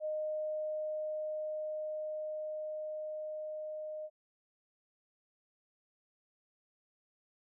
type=tone with level ramp; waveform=sine; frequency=616 Hz; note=D#5; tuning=17 cents flat; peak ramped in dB=-33 to -39 dBFS; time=0-4.1 s; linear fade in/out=50 ms; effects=none